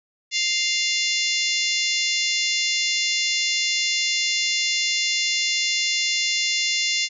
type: harmonic tone with a mistuned harmonic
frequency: 698.5 Hz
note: F5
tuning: in tune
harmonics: 3 / 4 / 5 / 6 / 7 / 8 / 9 / 10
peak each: -26 / -27 / -28 / -29 / -29 / -30 / -31 / -31 dBFS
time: 0.31-7.09 s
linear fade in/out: 50 ms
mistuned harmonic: 8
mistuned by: -35 cents
effects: none